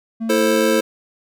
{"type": "tone", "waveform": "triangle", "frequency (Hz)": 225.7, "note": "A3", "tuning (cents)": 44, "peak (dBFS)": -19, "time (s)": [0.2, 0.81], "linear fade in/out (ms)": 20}
{"type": "chord", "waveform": "square", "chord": "A minor", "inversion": "second", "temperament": "just", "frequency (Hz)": [330, 440, 528], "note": ["E4", "A4", "C5"], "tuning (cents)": [2, 0, 16], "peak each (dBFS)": [-21, -20, -19], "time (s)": [0.29, 0.81], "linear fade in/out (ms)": 10}
{"effects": []}